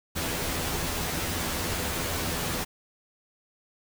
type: noise with comb filter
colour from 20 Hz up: pink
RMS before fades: -30 dBFS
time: 0.15-2.65 s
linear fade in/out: 20 ms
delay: 12 ms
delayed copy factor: +0.6
effects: none